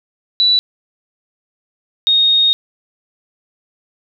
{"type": "tone pair in turn", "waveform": "sine", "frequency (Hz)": [3951, 3720], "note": ["B7", "A#7"], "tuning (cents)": [0, -4], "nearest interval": "minor second", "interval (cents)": 104, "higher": "first", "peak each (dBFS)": -9, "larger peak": "neither", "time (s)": [[0.4, 0.59], [2.07, 2.53]], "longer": "second", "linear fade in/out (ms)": 0, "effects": []}